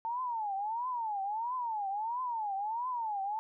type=tone with vibrato; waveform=sine; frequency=890 Hz; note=A5; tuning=20 cents sharp; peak=-32 dBFS; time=0.05-3.39 s; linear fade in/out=0 ms; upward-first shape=triangle; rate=1.5 Hz; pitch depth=260 cents each way; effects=none